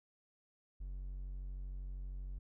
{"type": "tone", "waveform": "triangle", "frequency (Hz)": 46.38, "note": "F#1", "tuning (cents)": 5, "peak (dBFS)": -39, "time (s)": [0.8, 2.39], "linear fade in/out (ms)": 10, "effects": []}